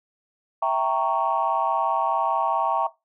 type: chord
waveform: sine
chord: E diminished seventh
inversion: none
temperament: equal with one note detuned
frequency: 659.3 / 784 / 925.9 / 1108.7 Hz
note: E5 / G5 / Bb5 / Db6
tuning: 0 / 0 / -12 / 0 cents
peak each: -25 dBFS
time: 0.62-2.87 s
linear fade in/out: 5 ms
effects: noise-tail reverb RT60 0.2 s tail -17 dB re dry + tanh soft clip ceiling -11 dBFS